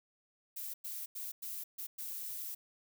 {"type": "noise bursts at uneven times", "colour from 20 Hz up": "violet", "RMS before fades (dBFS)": -42, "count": 6, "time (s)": [[0.56, 0.74], [0.84, 1.06], [1.15, 1.32], [1.42, 1.64], [1.78, 1.87], [1.98, 2.55]], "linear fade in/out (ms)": 10, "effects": []}